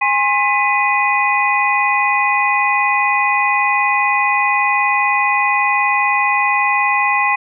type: tone cluster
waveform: sine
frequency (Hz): 823 / 1064 / 2001 / 2484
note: G#5 / C6 / B6 / D#7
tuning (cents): -16 / +29 / +22 / -3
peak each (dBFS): -18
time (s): 0.01-7.36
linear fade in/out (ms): 10
effects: none